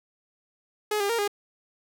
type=tone with pitch steps; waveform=sawtooth; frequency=422.1 / 402.2 / 464.5 / 408.9 Hz; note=G#4 / G4 / A#4 / G#4; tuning=+28 / +44 / -6 / -27 cents; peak=-20 dBFS; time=0.91-1.278 s; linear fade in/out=5 ms; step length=92 ms; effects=none